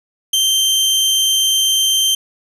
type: tone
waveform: sawtooth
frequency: 3136 Hz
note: G7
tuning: in tune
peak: -9 dBFS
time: 0.33-2.15 s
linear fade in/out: 5 ms
effects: resampled to 32000 Hz + 8-bit